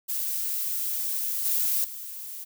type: noise with level steps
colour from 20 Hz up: violet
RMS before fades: -29 / -25 / -38 dBFS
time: 0.08-2.45 s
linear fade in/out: 20 ms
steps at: 1.45 / 1.84 s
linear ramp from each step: 5 ms
effects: none